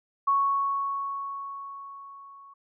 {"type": "tone with level ramp", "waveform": "sine", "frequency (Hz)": 1108.7, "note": "C#6", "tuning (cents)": 0, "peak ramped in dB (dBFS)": [-19, -47], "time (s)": [0.27, 2.54], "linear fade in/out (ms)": 10, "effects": []}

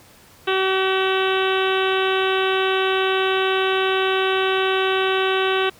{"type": "harmonic tone", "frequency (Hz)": 380.5, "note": "F#4", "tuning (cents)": 48, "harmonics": [1, 2, 3, 4, 5, 6, 7, 8, 9, 10], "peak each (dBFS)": [-20, -27, -26, -26, -32, -34, -28, -29, -33, -33], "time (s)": [0.47, 5.7], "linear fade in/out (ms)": 10, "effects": ["pink hiss -49 dBFS RMS until 5.79 s", "high-pass 60 Hz 12 dB/octave"]}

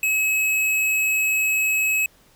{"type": "tone", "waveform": "square", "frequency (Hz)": 2568, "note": "E7", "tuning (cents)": -46, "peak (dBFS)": -19, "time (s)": [0.03, 2.06], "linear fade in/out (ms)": 2, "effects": ["pink hiss -56 dBFS RMS until 2.35 s"]}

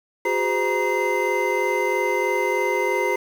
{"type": "tone cluster", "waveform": "triangle", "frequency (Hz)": [364.9, 408, 512, 945, 2067], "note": ["F#4", "G#4", "C5", "A#5", "C7"], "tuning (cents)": [-24, -31, -38, 23, -22], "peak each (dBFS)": -24, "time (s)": [0.25, 3.16], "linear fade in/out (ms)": 5, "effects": ["7-bit"]}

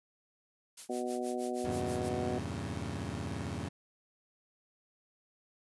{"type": "noise with tremolo", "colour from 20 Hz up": "blue", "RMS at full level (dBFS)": -43, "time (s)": [0.77, 2.09], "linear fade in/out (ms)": 5, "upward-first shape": "sine", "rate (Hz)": 6.3, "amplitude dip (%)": 95}
{"type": "harmonic tone", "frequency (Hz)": 123.47, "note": "B2", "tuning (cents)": 0, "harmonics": [2, 3, 4, 5, 6], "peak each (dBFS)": [-38, -37, -42, -41, -41], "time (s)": [0.89, 2.39], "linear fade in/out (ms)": 10}
{"type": "chord", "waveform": "20% pulse", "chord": "E diminished seventh", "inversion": "none", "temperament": "equal with one note detuned", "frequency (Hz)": [82.07, 98, 116.54, 138.59], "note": ["E2", "G2", "Bb2", "Db3"], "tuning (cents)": [-7, 0, 0, 0], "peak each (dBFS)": [-36, -36, -38, -38], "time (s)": [1.64, 3.69], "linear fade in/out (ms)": 10}
{"effects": ["resampled to 24000 Hz"]}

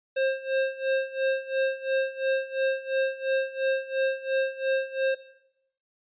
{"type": "tone with tremolo", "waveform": "square", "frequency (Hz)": 532, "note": "C5", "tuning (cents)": 29, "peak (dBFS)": -22, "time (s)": [0.16, 5.15], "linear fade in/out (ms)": 10, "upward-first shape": "sine", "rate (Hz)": 2.9, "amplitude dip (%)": 85, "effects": ["noise-tail reverb RT60 0.8 s tail -17 dB re dry", "resampled to 8000 Hz"]}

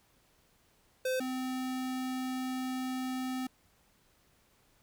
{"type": "tone pair in turn", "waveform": "square", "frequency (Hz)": [515, 257.5], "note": ["C5", "C4"], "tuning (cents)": [-28, -28], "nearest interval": "octave", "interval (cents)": 1200, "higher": "first", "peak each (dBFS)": [-30, -34], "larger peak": "first", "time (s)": [[1.05, 1.2], [1.2, 3.47]], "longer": "second", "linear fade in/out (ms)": 5, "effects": ["pink hiss -68 dBFS RMS until 4.82 s"]}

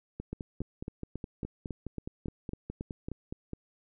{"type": "two click trains", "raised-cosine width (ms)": 3, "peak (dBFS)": [-24, -23], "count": [17, 11], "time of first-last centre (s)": [[0.2, 3.533], [0.33, 3.085]], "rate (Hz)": [4.8, 3.63], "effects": []}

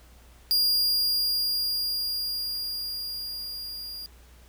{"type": "tone with level ramp", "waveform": "45% pulse", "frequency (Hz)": 4823, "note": "D8", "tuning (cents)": 45, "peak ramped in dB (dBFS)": [-19, -35], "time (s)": [0.51, 4.06], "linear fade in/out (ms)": 0, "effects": ["added 60 Hz sine -51 dBFS peak until 4.48 s", "pink hiss -57 dBFS RMS until 4.48 s"]}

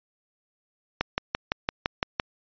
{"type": "click train", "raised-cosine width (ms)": 0.3, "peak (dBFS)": -7, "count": 8, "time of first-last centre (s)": [1.01, 2.198], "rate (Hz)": 5.89, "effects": ["resampled to 11025 Hz"]}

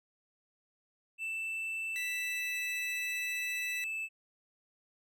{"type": "tone with pitch glide", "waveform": "triangle", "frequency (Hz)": [2655, 2629], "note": ["E7", "E7"], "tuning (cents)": [12, -5], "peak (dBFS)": -33, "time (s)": [1.18, 4.09], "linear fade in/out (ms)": 50, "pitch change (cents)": -17, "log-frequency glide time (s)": [2.02, 2.58]}
{"type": "tone", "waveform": "sawtooth", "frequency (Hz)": 1975.5, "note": "B6", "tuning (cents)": 0, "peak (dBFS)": -35, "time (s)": [1.96, 3.84], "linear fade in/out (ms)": 0}
{"effects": []}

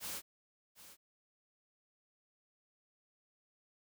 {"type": "noise with echo", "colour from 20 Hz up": "white", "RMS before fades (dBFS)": -42, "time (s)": [0, 0.22], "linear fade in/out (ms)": 50, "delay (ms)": 750, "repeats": 1, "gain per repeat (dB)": -14, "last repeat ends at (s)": 0.97, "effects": []}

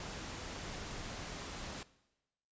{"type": "noise", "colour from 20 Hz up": "pink", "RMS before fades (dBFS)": -44, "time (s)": [0, 1.83], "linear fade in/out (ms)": 2, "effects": ["noise-tail reverb RT60 1.0 s tail -19 dB re dry", "resampled to 16000 Hz"]}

